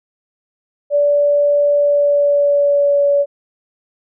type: tone with pitch glide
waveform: sine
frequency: 579 to 569.4 Hz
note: D5 to C#5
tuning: -25 to +46 cents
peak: -10 dBFS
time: 0.9-3.26 s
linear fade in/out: 50 ms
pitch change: -29 cents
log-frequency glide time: 1.74-3.06 s
effects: none